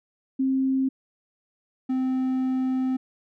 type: tone pair in turn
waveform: sine / triangle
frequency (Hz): 265.2 / 259.3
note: C4 / C4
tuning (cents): +23 / -15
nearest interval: unison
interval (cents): 38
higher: first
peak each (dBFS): -20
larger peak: neither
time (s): 0.39-0.89 / 1.89-2.97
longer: second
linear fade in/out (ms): 10
effects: none